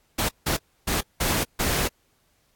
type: noise bursts at uneven times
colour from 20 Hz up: pink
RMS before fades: -24 dBFS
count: 5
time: 0.18-0.29 / 0.46-0.57 / 0.87-1.01 / 1.2-1.44 / 1.59-1.88 s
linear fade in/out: 10 ms
effects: pink hiss -66 dBFS RMS until 2.55 s + AAC 64 kbps